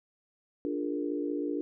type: chord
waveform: sine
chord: Bb dominant seventh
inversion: first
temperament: equal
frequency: 293.7 / 349.2 / 415.3 / 466.2 Hz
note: D4 / F4 / Ab4 / Bb4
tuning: 0 / 0 / 0 / 0 cents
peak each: -32 / -36 / -38 / -38 dBFS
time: 0.65-1.61 s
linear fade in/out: 0 ms
effects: none